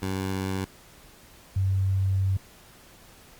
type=tone pair in turn; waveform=15% pulse / sine; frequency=95.3 / 95.91 Hz; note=G2 / G2; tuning=-48 / -37 cents; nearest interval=unison; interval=11 cents; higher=second; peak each=-21 dBFS; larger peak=neither; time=0.02-0.65 / 1.56-2.37 s; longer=second; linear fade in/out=5 ms; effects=pink hiss -52 dBFS RMS until 3.39 s + Opus 48 kbps